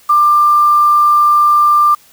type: tone with quantisation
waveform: sine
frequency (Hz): 1189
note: D6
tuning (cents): +21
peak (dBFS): -6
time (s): 0.09-1.95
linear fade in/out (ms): 10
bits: 5
effects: white hiss -46 dBFS RMS until 2.12 s